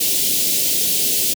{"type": "band-stop noise", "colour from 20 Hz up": "white", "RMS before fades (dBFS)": -18, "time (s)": [0, 1.34], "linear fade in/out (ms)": 10, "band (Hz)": [500, 2800], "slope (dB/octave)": 24, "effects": ["high-pass 150 Hz 12 dB/octave"]}